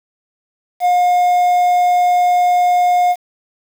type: tone with quantisation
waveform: triangle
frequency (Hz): 715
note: F5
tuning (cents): +41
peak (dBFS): -8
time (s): 0.8-3.16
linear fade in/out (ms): 50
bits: 6
effects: none